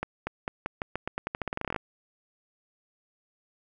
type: accelerating click train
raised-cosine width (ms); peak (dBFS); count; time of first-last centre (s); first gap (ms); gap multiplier
0.5; -15; 21; 0.03-1.762; 240; 0.87
effects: none

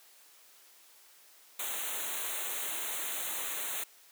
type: band-stop noise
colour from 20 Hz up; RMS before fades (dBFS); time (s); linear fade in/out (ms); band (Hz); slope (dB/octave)
white; -36; 1.59-3.84; 5; 4100 to 6200; 96
effects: white hiss -59 dBFS RMS until 4.11 s + high-pass 400 Hz 12 dB/octave

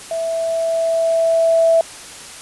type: tone with level ramp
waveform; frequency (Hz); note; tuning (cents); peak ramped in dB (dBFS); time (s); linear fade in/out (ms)
sine; 659.3; E5; 0; -19 to -9; 0.11-1.81; 2
effects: white hiss -35 dBFS RMS until 2.41 s + resampled to 24000 Hz

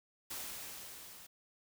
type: noise with level ramp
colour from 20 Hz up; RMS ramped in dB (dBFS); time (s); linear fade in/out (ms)
white; -42 to -54; 0.3-1.27; 10
effects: none

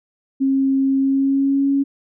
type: tone with pitch glide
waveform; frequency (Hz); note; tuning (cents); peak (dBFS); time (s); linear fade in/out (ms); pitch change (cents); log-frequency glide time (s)
sine; 269.7 to 277.1; C#4 to C#4; -47 to -1; -14; 0.4-1.84; 20; +46; 0.97-1.69
effects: none

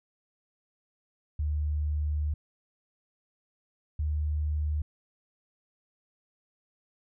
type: tone pair in turn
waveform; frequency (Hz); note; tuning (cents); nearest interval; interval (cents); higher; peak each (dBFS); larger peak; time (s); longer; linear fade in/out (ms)
sine; 75 / 75.52; D2 / D2; +37 / +49; unison; 12; second; -26; neither; 1.39-2.34 / 3.99-4.82; first; 5
effects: none

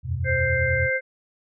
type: chord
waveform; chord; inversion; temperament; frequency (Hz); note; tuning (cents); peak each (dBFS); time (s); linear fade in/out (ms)
sine; E suspended second; none; equal with one note detuned; 82.41 / 92.5 / 126.21; E2 / F#2 / B2; 0 / 0 / +38; -28; 0.03-0.9; 50
type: harmonic tone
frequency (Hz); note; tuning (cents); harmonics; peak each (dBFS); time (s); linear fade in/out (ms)
523.3; C5; 0; 1 / 3 / 4; -25 / -25 / -25; 0.24-1.01; 50
effects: none

